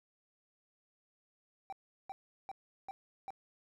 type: tone bursts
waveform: triangle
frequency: 778 Hz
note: G5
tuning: 13 cents flat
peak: -38 dBFS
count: 5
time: 1.7-3.305 s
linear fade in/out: 0 ms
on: 25 ms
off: 370 ms
effects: none